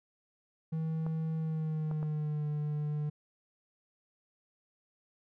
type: tone with pitch glide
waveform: triangle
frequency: 160.1 to 149.38 Hz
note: D#3 to D3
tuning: +50 to +30 cents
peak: -29 dBFS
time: 0.72-3.1 s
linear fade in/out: 10 ms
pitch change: -120 cents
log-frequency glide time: 1.37-2.43 s
type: clicks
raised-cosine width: 1 ms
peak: -30 dBFS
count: 3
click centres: 1.065 / 1.913 / 2.029 s
effects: none

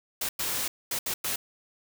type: noise bursts at uneven times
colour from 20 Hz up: white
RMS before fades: -30 dBFS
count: 5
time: 0.21-0.29 / 0.39-0.68 / 0.91-0.99 / 1.06-1.14 / 1.24-1.36 s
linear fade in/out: 5 ms
effects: none

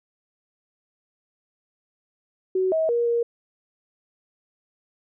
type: tone with pitch steps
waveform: sine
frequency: 374.6 / 640 / 473.1 / 470.1 Hz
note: F#4 / D#5 / A#4 / A#4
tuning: +21 / +49 / +26 / +15 cents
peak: -19 dBFS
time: 2.55-3.23 s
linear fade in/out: 5 ms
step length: 170 ms
effects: none

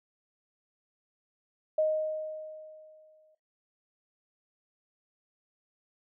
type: tone with exponential decay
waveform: sine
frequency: 622.3 Hz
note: D#5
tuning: in tune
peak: -22 dBFS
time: 1.78-3.35 s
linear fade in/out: 5 ms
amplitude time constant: 340 ms
effects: noise-tail reverb RT60 0.2 s tail -17 dB re dry

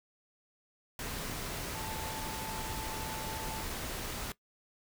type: tone in noise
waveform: sine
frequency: 880 Hz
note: A5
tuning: in tune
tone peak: -43 dBFS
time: 1.75-3.63 s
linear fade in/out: 2 ms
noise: pink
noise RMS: -39 dBFS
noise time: 0.99-4.32 s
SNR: -7 dB
effects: noise-tail reverb RT60 0.1 s tail -19 dB re dry

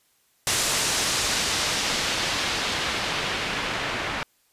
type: noise with low-pass filter sweep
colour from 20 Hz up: white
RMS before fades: -26 dBFS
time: 0.47-4.23 s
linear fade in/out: 0 ms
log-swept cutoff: 8400 to 2200 Hz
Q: 0.87
effects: white hiss -65 dBFS RMS until 4.52 s + resampled to 32000 Hz

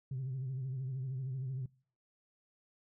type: tone with vibrato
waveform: sine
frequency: 131.1 Hz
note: C3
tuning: 4 cents sharp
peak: -34 dBFS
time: 0.11-1.66 s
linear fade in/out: 5 ms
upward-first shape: sine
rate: 13 Hz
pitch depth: 72 cents each way
effects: noise-tail reverb RT60 0.5 s tail -25 dB re dry + tanh soft clip ceiling -33 dBFS

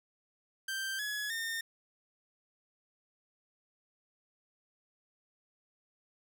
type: tone with pitch steps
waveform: sawtooth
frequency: 1568 / 1690.3 / 1822.1 Hz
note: G6 / G#6 / A#6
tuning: 0 / +30 / -40 cents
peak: -31 dBFS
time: 0.68-1.61 s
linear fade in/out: 5 ms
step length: 310 ms
effects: none

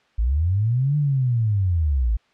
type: linear two-way sweep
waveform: sine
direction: up then down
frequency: 50.9 to 150 to 50.9 Hz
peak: -17 dBFS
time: 0.18-2.17 s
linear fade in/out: 10 ms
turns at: 0.97 s
effects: white hiss -61 dBFS RMS until 2.33 s + low-pass 3000 Hz 12 dB/octave

